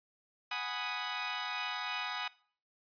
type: chord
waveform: 15% pulse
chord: G# minor seventh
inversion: third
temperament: equal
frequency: 740 / 830.6 / 987.8 / 1244.5 Hz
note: F#5 / G#5 / B5 / D#6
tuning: 0 / 0 / 0 / 0 cents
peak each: -36 / -35 / -35 / -33 dBFS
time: 0.51-2.28 s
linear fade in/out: 5 ms
effects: noise-tail reverb RT60 0.5 s tail -22 dB re dry + resampled to 11025 Hz